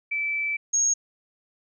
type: tone pair in turn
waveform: sine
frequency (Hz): 2318 / 6556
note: D7 / G#8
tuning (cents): -23 / -23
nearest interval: octave + tritone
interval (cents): 1800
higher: second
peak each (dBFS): -24 / -19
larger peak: second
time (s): 0.11-0.57 / 0.73-0.94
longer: first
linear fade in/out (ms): 10
effects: none